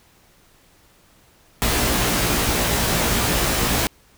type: noise with comb filter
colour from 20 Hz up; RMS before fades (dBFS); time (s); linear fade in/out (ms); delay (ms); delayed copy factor
pink; -20; 1.62-3.87; 0; 17; +0.8
effects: pink hiss -55 dBFS RMS until 4.17 s